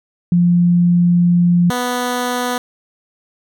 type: tone pair in turn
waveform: sine / 10% pulse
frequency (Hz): 174.6 / 246.9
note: F3 / B3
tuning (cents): 0 / 0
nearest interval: tritone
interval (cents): 600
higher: second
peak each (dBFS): -9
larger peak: neither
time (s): 0.32-1.7 / 1.7-2.58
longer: first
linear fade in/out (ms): 2
effects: none